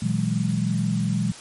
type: tone cluster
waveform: sine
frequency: 119.5 / 161 / 184.3 / 207.1 Hz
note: A#2 / E3 / F#3 / G#3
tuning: +43 / -41 / -7 / -5 cents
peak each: -26 dBFS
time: 0.02-1.32 s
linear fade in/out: 5 ms
effects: white hiss -41 dBFS RMS until 1.4 s + MP3 48 kbps